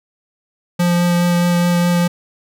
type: tone with vibrato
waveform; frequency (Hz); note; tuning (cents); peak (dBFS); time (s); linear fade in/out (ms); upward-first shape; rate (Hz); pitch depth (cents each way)
square; 174.61; F3; 0; -13; 0.79-2.08; 10; triangle; 4.8; 11
effects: none